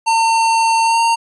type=tone with pitch glide; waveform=square; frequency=906 to 920.2 Hz; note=A#5 to A#5; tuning=-50 to -23 cents; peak=-12 dBFS; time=0.06-1.16 s; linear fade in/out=20 ms; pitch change=+27 cents; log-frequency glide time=0.84-1 s; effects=resampled to 24000 Hz